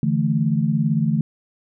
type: chord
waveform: sine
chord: D suspended second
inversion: none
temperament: equal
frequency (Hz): 146.83 / 164.81 / 220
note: D3 / E3 / A3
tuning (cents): 0 / 0 / 0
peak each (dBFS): -21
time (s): 0.03-1.21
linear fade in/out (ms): 2
effects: none